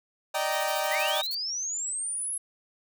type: chord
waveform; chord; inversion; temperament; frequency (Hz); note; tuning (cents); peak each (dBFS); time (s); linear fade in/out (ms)
sawtooth; Eb major seventh; third; equal with one note detuned; 587.3 / 622.3 / 776.3 / 932.3; D5 / Eb5 / G5 / Bb5; 0 / 0 / -17 / 0; -29 / -27 / -27 / -30; 0.34-1.22; 10
type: noise bursts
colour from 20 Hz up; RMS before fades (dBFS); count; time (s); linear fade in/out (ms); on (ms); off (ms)
violet; -38; 11; 0.52-1.348; 2; 38; 41
type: linear sweep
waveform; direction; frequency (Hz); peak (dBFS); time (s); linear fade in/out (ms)
sine; up; 1864.7 to 10880; -29; 0.91-2.38; 5
effects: none